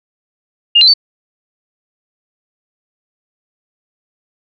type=tone with pitch steps; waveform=sine; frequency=2825 / 4086 / 4531 Hz; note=F7 / C8 / C#8; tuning=+19 / -42 / +37 cents; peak=-4 dBFS; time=0.75-0.939 s; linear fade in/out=10 ms; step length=63 ms; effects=none